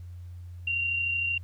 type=tone with amplitude modulation; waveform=sine; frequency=2764 Hz; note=F7; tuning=19 cents flat; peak=-24 dBFS; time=0.67-1.38 s; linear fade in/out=5 ms; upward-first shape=sine; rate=33.1 Hz; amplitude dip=35%; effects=added 88 Hz sine -39 dBFS peak until 1.43 s + pink hiss -66 dBFS RMS until 1.43 s